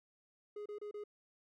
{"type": "tone bursts", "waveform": "triangle", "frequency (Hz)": 416, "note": "G#4", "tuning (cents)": 3, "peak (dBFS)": -40, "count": 4, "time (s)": [0.56, 1.039], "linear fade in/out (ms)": 5, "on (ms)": 98, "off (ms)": 29, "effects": []}